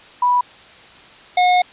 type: tone pair in turn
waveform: sine / square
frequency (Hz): 983 / 723.8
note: B5 / F#5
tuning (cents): -8 / -38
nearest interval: perfect fourth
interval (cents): 530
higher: first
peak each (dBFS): -12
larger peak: neither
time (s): 0.22-0.41 / 1.37-1.62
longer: second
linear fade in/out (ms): 5
effects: white hiss -43 dBFS RMS until 1.72 s + resampled to 8000 Hz